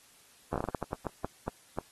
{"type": "slowing click train", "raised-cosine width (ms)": 1, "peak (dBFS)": -18, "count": 14, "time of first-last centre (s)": [0.53, 1.787], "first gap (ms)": 12, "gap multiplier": 1.31, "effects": ["white hiss -60 dBFS RMS until 1.91 s", "AAC 32 kbps"]}